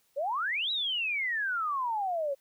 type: exponential two-way sweep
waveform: sine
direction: up then down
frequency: 525 to 3951 to 537 Hz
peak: -28 dBFS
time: 0.16-2.35 s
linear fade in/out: 20 ms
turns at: 0.71 s
effects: white hiss -70 dBFS RMS until 2.4 s